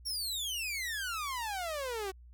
sawtooth exponential sweep, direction down, 5630 to 370 Hz, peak -31 dBFS, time 0.05-2.12 s, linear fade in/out 20 ms, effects added 60 Hz sine -51 dBFS peak until 2.33 s

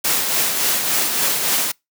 white noise with tremolo, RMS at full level -17 dBFS, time 0.04-1.72 s, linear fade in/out 10 ms, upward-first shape triangle, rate 3.5 Hz, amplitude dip 45%, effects noise-tail reverb RT60 0.2 s tail -26 dB re dry + high-pass 150 Hz 12 dB/octave

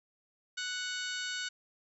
harmonic tone, 740 Hz, F#5, in tune, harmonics 2 / 3 / 4 / 5 / 6 / 7 / 8 / 9 / 10, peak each -38 / -47 / -42 / -43 / -43 / -54 / -47 / -53 / -47 dBFS, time 0.57-1.49 s, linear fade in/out 10 ms, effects none

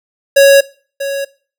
square tone with echo, 554.4 Hz, C#5, in tune, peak -4 dBFS, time 0.36-0.61 s, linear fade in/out 10 ms, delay 640 ms, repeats 1, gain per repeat -13 dB, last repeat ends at 1.25 s, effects noise-tail reverb RT60 0.4 s tail -20 dB re dry

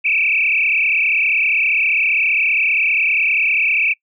sine tone with frequency modulation, 2476 Hz, D#7, 9 cents flat, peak -13 dBFS, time 0.04-3.94 s, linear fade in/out 20 ms, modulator 35.1 Hz, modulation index 5.8, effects noise-tail reverb RT60 0.1 s tail -25 dB re dry

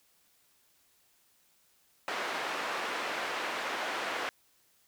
white band-pass noise, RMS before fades -35 dBFS, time 2.08-4.29 s, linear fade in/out 0 ms, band 410 to 1900 Hz, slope 12 dB/octave, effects white hiss -68 dBFS RMS until 4.87 s

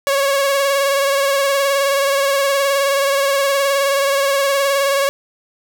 sawtooth tone with vibrato, 554.4 Hz, C#5, in tune, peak -10 dBFS, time 0.07-5.09 s, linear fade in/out 0 ms, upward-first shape sine, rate 19 Hz, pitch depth 33 cents each way, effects none

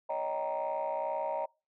sine chord, Eb dominant seventh, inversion third, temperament just, 560 / 622.3 / 777.8 / 933.4 Hz, Db5 / Eb5 / G5 / Bb5, +18 / 0 / -14 / +2 cents, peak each -36 / -34 / -38 / -34 dBFS, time 0.09-1.46 s, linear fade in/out 10 ms, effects noise-tail reverb RT60 0.3 s tail -26 dB re dry + tanh soft clip ceiling -25 dBFS

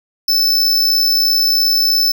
square tone with amplitude modulation, 5274 Hz, E8, in tune, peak -10 dBFS, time 0.28-2.12 s, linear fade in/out 5 ms, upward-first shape sine, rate 63 Hz, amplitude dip 30%, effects none

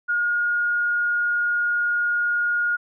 sine tone with vibrato, 1431 Hz, F6, 42 cents sharp, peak -19 dBFS, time 0.08-2.77 s, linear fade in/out 20 ms, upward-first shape sine, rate 20 Hz, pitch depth 9 cents each way, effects none

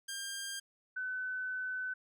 10% pulse / sine tone pair in turn, 1600 / 1510.2 Hz, G6 / F#6, +35 / +35 cents, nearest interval minor second, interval 100 cents, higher first, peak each -30 / -35 dBFS, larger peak first, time 0.08-0.6 / 0.96-1.94 s, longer second, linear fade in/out 10 ms, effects none

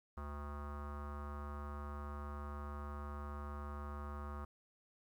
square tone with low-pass filter, 72.8 Hz, D2, 15 cents flat, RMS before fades -45 dBFS, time 0.17-4.45 s, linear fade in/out 5 ms, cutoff 1200 Hz, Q 6.3, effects 12-bit

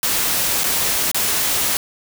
white noise with dropouts, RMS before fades -19 dBFS, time 0.03-1.77 s, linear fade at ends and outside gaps 1 ms, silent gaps 0.635-0.64 / 1.115-1.145 s, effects none

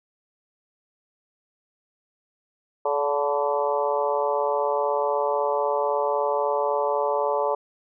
harmonic tone with a mistuned harmonic, 143.7 Hz, D3, 37 cents flat, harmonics 3 / 4 / 5 / 6 / 7 / 8, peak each -27 / -25 / -32 / -27 / -30 / -33 dBFS, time 2.85-7.55 s, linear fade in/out 5 ms, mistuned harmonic 6, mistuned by +32 cents, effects none

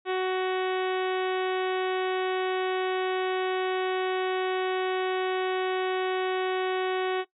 harmonic tone, 372.6 Hz, F#4, 12 cents sharp, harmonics 1 / 2 / 3 / 4 / 5 / 6 / 7 / 8 / 9 / 10, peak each -26 / -32 / -36 / -38 / -40 / -42 / -43 / -44 / -45 / -46 dBFS, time 0.05-7.25 s, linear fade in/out 50 ms, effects noise-tail reverb RT60 0.1 s tail -18 dB re dry

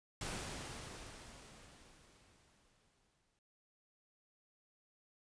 pink noise with exponential decay, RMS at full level -41 dBFS, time 0.21-3.39 s, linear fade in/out 2 ms, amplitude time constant 690 ms, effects resampled to 22050 Hz

